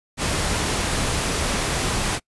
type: noise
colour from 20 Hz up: pink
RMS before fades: -23 dBFS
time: 0.17-2.2 s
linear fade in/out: 50 ms
effects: noise-tail reverb RT60 0.1 s tail -25 dB re dry + resampled to 24000 Hz

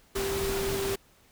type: tone in noise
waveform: sine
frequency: 392 Hz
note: G4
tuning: in tune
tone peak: -29 dBFS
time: 0.15-0.96 s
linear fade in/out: 10 ms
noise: pink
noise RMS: -33 dBFS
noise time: 0.15-0.96 s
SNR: +1 dB
effects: pink hiss -61 dBFS RMS until 1.31 s

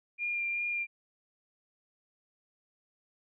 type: tone with vibrato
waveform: sine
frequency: 2400 Hz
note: D7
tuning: 37 cents sharp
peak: -30 dBFS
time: 0.18-0.87 s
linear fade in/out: 50 ms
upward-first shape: sine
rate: 2.6 Hz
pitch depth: 13 cents each way
effects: none

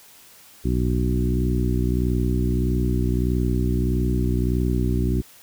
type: harmonic tone with a mistuned harmonic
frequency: 61.6 Hz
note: B1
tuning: 4 cents flat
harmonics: 1 / 2 / 3 / 4 / 5 / 6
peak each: -22 / -25 / -27 / -28 / -29 / -30 dBFS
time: 0.64-5.22 s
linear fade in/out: 20 ms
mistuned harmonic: 1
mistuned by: +21 cents
effects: white hiss -49 dBFS RMS until 5.42 s

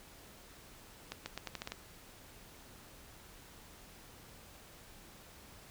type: accelerating click train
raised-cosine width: 0.2 ms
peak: -22 dBFS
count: 8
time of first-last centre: 1.12-1.72 s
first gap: 140 ms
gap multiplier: 0.83
effects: pink hiss -56 dBFS RMS until 5.7 s

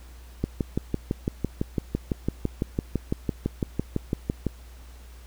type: click train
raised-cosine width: 3 ms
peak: -11 dBFS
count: 25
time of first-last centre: 0.44-4.467 s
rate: 5.96 Hz
effects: added 60 Hz sine -43 dBFS peak until 5.26 s + pink hiss -54 dBFS RMS until 5.26 s

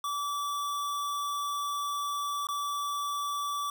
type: tone with dropouts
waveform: square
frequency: 1155 Hz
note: D6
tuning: 29 cents flat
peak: -31 dBFS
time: 0.04-3.7 s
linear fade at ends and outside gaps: 2 ms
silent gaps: 2.47-2.487 s
effects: none

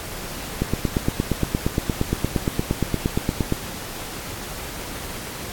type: click train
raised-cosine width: 3 ms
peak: -6 dBFS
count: 26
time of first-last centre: 0.62-3.524 s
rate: 8.61 Hz
effects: pink hiss -33 dBFS RMS until 5.52 s + AAC 64 kbps

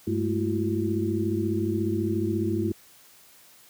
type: tone cluster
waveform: sine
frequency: 100.9 / 204 / 220.6 / 333 / 367.4 Hz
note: G#2 / G#3 / A3 / E4 / F#4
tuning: -49 / -31 / +5 / +18 / -12 cents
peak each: -29 / -33 / -31 / -27 / -32 dBFS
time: 0.07-2.72 s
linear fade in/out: 5 ms
effects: white hiss -54 dBFS RMS until 3.69 s + high-pass 60 Hz 12 dB/octave

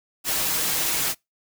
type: noise with comb filter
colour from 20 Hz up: white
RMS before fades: -24 dBFS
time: 0.24-1.15 s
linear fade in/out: 50 ms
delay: 6.3 ms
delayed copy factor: +0.5
effects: noise-tail reverb RT60 0.2 s tail -26 dB re dry

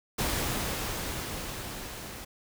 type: noise with level ramp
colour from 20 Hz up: pink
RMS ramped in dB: -29 to -42 dBFS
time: 0.18-2.25 s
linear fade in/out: 10 ms
effects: none

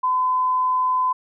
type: tone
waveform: sine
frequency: 1016 Hz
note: B5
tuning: 49 cents sharp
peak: -17 dBFS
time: 0.03-1.13 s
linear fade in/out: 10 ms
effects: none

